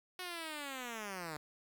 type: linear sweep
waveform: 5% pulse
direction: down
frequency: 370 to 146.83 Hz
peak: -30 dBFS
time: 0.19-1.37 s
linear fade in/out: 2 ms
effects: 11-bit